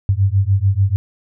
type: beating tone pair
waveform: sine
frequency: 94.7 / 101.5 Hz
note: F#2 / G#2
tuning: +41 / -39 cents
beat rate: 6.8 Hz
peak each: -15 dBFS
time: 0.09-0.96 s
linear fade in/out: 0 ms
effects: none